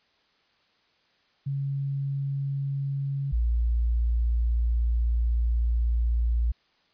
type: tone pair in turn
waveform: sine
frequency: 138.59 / 58.1 Hz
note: C#3 / A#1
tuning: 0 / -5 cents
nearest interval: octave + minor third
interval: 1505 cents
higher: first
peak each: -26 / -21 dBFS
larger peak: second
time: 1.46-3.32 / 3.32-6.52 s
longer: second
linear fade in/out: 10 ms
effects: white hiss -66 dBFS RMS until 6.93 s + resampled to 11025 Hz